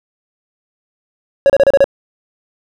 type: tone bursts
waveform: triangle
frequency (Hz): 554.4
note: C#5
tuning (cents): 0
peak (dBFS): -3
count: 6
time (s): 1.46-1.842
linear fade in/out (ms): 0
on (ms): 37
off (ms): 32
effects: none